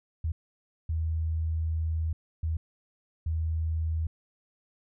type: tone bursts at uneven times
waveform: sine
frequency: 80.4 Hz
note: E2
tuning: 43 cents flat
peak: -26 dBFS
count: 4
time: 0.24-0.32 / 0.89-2.13 / 2.43-2.57 / 3.26-4.07 s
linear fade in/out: 5 ms
effects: none